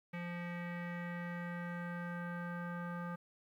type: tone with low-pass filter sweep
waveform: square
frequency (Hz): 173.8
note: F3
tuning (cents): -8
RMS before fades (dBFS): -42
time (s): 0.13-3.16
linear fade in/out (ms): 10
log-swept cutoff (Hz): 2200 to 1400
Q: 4.2
effects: 12-bit

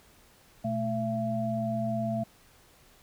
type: tone cluster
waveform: sine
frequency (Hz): 121.2 / 219.2 / 674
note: B2 / A3 / E5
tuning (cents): -32 / -6 / +38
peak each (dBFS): -34 / -31 / -31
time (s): 0.64-2.24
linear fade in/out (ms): 10
effects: pink hiss -59 dBFS RMS until 3.02 s

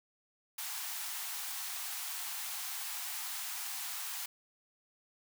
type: high-pass noise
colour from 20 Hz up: white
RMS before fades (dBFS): -40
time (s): 0.58-4.26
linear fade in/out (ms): 5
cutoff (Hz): 700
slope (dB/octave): 96
effects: none

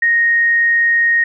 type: tone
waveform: sine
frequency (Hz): 1864.7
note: A#6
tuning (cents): 0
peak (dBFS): -10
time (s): 0.02-1.24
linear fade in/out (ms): 5
effects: none

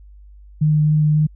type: tone with vibrato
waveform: sine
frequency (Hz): 152.2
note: D#3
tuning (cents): -38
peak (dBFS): -12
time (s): 0.61-1.27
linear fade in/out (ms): 10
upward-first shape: sine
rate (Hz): 3.7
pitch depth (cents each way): 9
effects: added 50 Hz sine -40 dBFS peak until 1.35 s

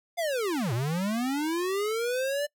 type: linear two-way sweep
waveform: square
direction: down then up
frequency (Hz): 711 to 110 to 592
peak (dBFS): -27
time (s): 0.17-2.47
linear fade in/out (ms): 20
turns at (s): 0.73
effects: noise-tail reverb RT60 0.1 s tail -23 dB re dry

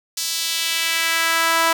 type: tone with high-pass filter sweep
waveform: sawtooth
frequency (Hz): 329.6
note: E4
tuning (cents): 0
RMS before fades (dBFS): -20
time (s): 0.17-1.73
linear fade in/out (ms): 5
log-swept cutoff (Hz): 5100 to 970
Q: 1.4
effects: none

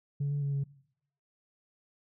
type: tone with pitch steps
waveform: sine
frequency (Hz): 142 / 143.8 / 140.9 / 139.3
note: C#3 / D3 / C#3 / C#3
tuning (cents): +42 / -36 / +29 / +9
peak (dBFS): -26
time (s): 0.2-0.64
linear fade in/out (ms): 10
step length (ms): 110
effects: noise-tail reverb RT60 0.7 s tail -21 dB re dry + tanh soft clip ceiling -26 dBFS

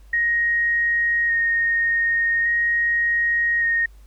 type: tone with vibrato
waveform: sine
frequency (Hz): 1864.7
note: A#6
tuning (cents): 0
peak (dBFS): -17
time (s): 0.13-3.86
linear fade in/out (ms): 5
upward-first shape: square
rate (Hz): 0.43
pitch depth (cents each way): 10
effects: added 50 Hz sine -43 dBFS peak until 4.06 s + pink hiss -60 dBFS RMS until 4.06 s

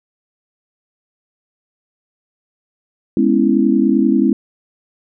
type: chord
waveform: sine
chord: C# minor seventh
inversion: second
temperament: equal with one note detuned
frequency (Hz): 206.9 / 246.9 / 277.2 / 329.6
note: G#3 / B3 / C#4 / E4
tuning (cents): -6 / 0 / 0 / 0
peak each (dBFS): -16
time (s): 3.17-4.33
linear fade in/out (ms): 2
effects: none

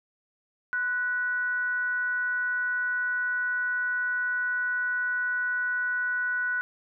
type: tone with frequency modulation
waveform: sine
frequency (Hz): 1480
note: F#6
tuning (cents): 0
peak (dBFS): -25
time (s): 0.73-6.61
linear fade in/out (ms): 0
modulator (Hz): 452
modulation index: 0.26
effects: none

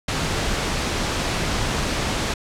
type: noise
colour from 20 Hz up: pink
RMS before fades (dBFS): -23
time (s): 0.08-2.34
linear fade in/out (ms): 5
effects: low-pass 7000 Hz 12 dB/octave

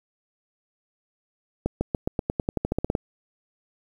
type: accelerating click train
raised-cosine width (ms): 2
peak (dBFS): -10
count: 15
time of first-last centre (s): 1.66-2.952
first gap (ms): 150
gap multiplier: 0.92
effects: 8-bit

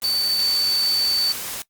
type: tone in noise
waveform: sine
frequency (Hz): 4537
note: C#8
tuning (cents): +39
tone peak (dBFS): -18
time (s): 0.04-1.32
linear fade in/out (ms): 0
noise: white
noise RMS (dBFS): -30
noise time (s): 0.02-1.62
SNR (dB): +9
effects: noise-tail reverb RT60 0.1 s tail -21 dB re dry + Opus 32 kbps

